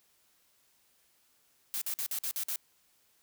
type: noise bursts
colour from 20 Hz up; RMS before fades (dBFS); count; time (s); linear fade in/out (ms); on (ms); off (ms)
blue; -34; 7; 1.74-2.559; 0; 75; 49
effects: white hiss -69 dBFS RMS until 3.22 s